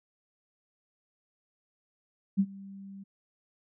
sine tone with ADSR envelope, 196 Hz, G3, in tune, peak -19 dBFS, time 2.37-3.04 s, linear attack 27 ms, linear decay 56 ms, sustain -23 dB, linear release 14 ms, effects none

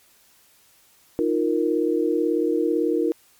sine chord, Eb suspended second, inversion none, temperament equal, 311.1 / 349.2 / 466.2 Hz, Eb4 / F4 / Bb4, 0 / 0 / 0 cents, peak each -23 dBFS, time 1.19-3.12 s, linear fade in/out 0 ms, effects white hiss -57 dBFS RMS until 3.39 s + MP3 96 kbps

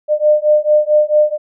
sine beating tone pair, 601 / 605.5 Hz, D5 / D#5, +40 / -47 cents, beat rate 4.5 Hz, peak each -12 dBFS, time 0.08-1.38 s, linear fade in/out 50 ms, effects none

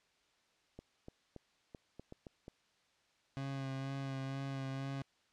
clicks, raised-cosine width 2 ms, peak -35 dBFS, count 8, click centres 0.79 / 1.084 / 1.363 / 1.748 / 1.996 / 2.124 / 2.268 / 2.481 s
30% pulse tone with vibrato, 135.5 Hz, C#3, 39 cents flat, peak -36 dBFS, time 3.37-5.02 s, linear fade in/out 0 ms, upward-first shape sine, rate 2.1 Hz, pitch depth 21 cents each way
effects white hiss -73 dBFS RMS until 5.32 s + low-pass 5000 Hz 12 dB/octave

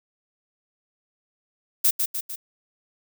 violet noise with echo, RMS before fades -18 dBFS, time 1.84-1.91 s, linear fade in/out 10 ms, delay 150 ms, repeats 3, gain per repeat -5 dB, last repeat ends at 2.36 s, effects none

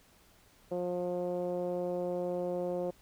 10% pulse tone with low-pass filter, 177.9 Hz, F3, 32 cents sharp, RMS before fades -34 dBFS, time 0.71-2.91 s, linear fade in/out 10 ms, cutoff 510 Hz, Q 2.8, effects pink hiss -63 dBFS RMS until 3.01 s

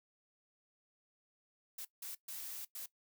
blue noise bursts at uneven times, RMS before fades -45 dBFS, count 4, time 1.78-1.85 / 2.02-2.15 / 2.28-2.65 / 2.75-2.86 s, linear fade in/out 5 ms, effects noise-tail reverb RT60 0.1 s tail -18 dB re dry

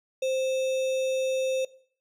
sine tone with sample-and-hold, 523 Hz, C5, 1 cent flat, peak -24 dBFS, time 0.22-1.65 s, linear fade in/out 5 ms, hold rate 3150 Hz, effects noise-tail reverb RT60 0.5 s tail -19 dB re dry + low-pass 8000 Hz 12 dB/octave

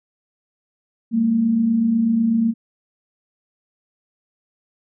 sine tone pair together, 200.3 / 228.4 Hz, G3 / A#3, +38 / -35 cents, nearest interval major second, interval 227 cents, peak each -25 / -15 dBFS, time 1.11-2.54 s, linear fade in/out 50 ms, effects none

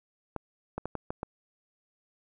clicks, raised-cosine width 1 ms, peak -19 dBFS, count 6, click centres 0.363 / 0.78 / 0.856 / 0.953 / 1.105 / 1.231 s, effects none

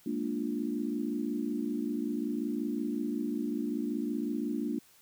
sine chord, Bb dominant seventh, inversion third, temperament equal, 207.7 / 233.1 / 293.7 / 349.2 Hz, Ab3 / Bb3 / D4 / F4, 0 / 0 / 0 / 0 cents, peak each -39 / -34 / -34 / -39 dBFS, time 0.06-4.79 s, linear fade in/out 5 ms, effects white hiss -61 dBFS RMS until 5.01 s

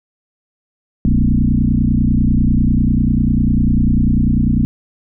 sine tone with frequency modulation, 135.1 Hz, C#3, 44 cents flat, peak -10 dBFS, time 1.05-4.65 s, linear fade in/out 0 ms, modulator 30.1 Hz, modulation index 4.1, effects none

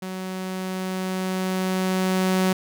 sawtooth tone with level ramp, 186.8 Hz, F#3, 17 cents sharp, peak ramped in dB -26 to -14 dBFS, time 0.02-2.53 s, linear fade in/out 5 ms, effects none

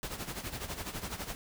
pink noise with tremolo, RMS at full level -37 dBFS, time 0.03-1.35 s, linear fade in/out 0 ms, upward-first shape sine, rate 12 Hz, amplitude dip 70%, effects none

